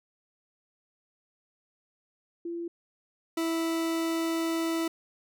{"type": "tone pair in turn", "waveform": ["sine", "40% pulse"], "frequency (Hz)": [340.4, 328.7], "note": ["F4", "E4"], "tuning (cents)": [-44, -5], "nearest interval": "minor second", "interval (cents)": 61, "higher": "first", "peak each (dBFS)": [-32, -26], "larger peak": "second", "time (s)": [[2.45, 2.68], [3.37, 4.88]], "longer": "second", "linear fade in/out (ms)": 5, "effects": []}